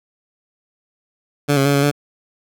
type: tone with pitch steps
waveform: 15% pulse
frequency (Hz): 144.4 / 137.4 / 142.1 / 140.5 / 144.8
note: D3 / C#3 / C#3 / C#3 / D3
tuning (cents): -29 / -15 / +43 / +24 / -24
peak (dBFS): -7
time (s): 1.48-1.915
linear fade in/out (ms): 20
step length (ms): 87
effects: none